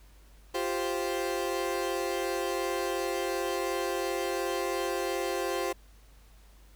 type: chord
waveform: 30% pulse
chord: F suspended second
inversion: none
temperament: equal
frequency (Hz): 349.2 / 392 / 523.3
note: F4 / G4 / C5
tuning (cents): 0 / 0 / 0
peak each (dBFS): -31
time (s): 0.54-5.73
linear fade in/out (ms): 10
effects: added 50 Hz sine -53 dBFS peak until 6.75 s + pink hiss -62 dBFS RMS until 6.75 s